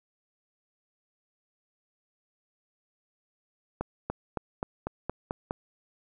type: accelerating click train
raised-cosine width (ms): 1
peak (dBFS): -16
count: 8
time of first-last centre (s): 3.81-5.509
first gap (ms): 290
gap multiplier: 0.94
effects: none